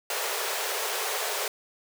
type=high-pass noise; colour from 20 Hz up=pink; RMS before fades=-30 dBFS; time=0.1-1.48 s; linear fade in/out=2 ms; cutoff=390 Hz; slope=96 dB/octave; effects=none